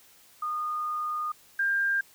sine tone pair in turn, 1225 / 1597.5 Hz, D#6 / G6, -27 / +32 cents, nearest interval perfect fourth, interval 459 cents, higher second, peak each -28 / -23 dBFS, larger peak second, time 0.42-1.32 / 1.59-2.01 s, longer first, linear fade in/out 5 ms, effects white hiss -57 dBFS RMS until 2.14 s

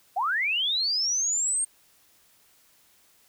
sine linear sweep, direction up, 680 to 8690 Hz, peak -23 dBFS, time 0.16-1.65 s, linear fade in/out 10 ms, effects white hiss -61 dBFS RMS until 3.28 s

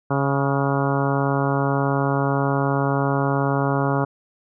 harmonic tone with a mistuned harmonic, 138.59 Hz, C#3, in tune, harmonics 1 / 2 / 3 / 4 / 5 / 6 / 7 / 8 / 9 / 10, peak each -22 / -25 / -27 / -28 / -29 / -30 / -30 / -31 / -32 / -32 dBFS, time 0.1-4.05 s, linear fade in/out 10 ms, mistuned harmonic 10, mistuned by +39 cents, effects none

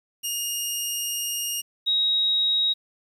15% pulse / sine tone pair in turn, 2840 / 3798 Hz, F7 / A#7, +28 / +32 cents, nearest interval perfect fourth, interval 504 cents, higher second, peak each -19 dBFS, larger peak neither, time 0.23-1.62 / 1.86-2.74 s, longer first, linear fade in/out 20 ms, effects 9-bit

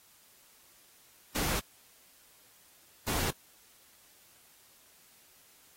pink noise bursts at uneven times, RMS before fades -32 dBFS, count 2, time 1.35-1.6 / 3.07-3.31 s, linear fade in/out 10 ms, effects white hiss -61 dBFS RMS until 5.76 s + AAC 48 kbps

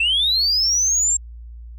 sine linear sweep, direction up, 2617 to 7540 Hz, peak -14 dBFS, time 0-1.17 s, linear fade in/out 5 ms, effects tanh soft clip ceiling -12 dBFS + added 58 Hz sine -34 dBFS peak until 1.78 s

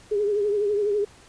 sine tone with vibrato, 412.3 Hz, G#4, 13 cents flat, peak -20 dBFS, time 0.11-1.05 s, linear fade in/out 10 ms, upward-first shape triangle, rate 12 Hz, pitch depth 71 cents each way, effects pink hiss -51 dBFS RMS until 1.28 s + resampled to 22050 Hz

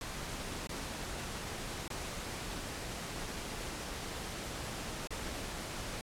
pink noise with dropouts, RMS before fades -41 dBFS, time 0.01-6.01 s, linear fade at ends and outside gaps 1 ms, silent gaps 0.671-0.692 / 1.879-1.902 / 5.073-5.106 s, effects low-pass 10000 Hz 12 dB/octave + AAC 64 kbps

